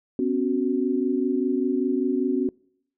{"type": "chord", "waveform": "sine", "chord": "B suspended second", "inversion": "none", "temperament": "equal with one note detuned", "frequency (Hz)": [252.1, 277.2, 370], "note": ["B3", "C#4", "F#4"], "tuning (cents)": [36, 0, 0], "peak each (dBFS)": -25, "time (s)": [0.19, 2.49], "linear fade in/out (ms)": 2, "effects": ["noise-tail reverb RT60 0.7 s tail -26 dB re dry"]}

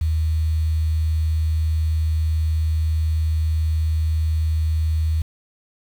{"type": "tone with quantisation", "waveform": "sine", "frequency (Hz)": 79.2, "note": "D#2", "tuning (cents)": 31, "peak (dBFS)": -17, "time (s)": [0.01, 5.22], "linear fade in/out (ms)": 5, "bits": 7, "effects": []}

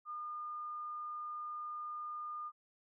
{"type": "tone", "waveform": "sine", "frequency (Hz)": 1214, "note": "D#6", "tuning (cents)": -43, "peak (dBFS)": -40, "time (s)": [0.05, 2.52], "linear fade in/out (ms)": 50, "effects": []}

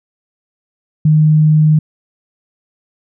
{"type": "tone", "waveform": "sine", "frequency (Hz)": 154.1, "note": "D#3", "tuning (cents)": -16, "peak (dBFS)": -6, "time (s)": [1.05, 1.79], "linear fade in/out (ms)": 5, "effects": []}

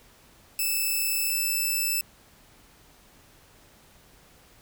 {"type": "tone pair in turn", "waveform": "5% pulse", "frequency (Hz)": [2628, 2637], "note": ["E7", "E7"], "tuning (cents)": [-6, 0], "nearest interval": "unison", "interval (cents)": 6, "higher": "second", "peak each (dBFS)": -15, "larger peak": "neither", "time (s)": [[0.59, 1.3], [1.3, 2.01]], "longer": "neither", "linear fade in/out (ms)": 2, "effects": ["pink hiss -56 dBFS RMS until 4.61 s"]}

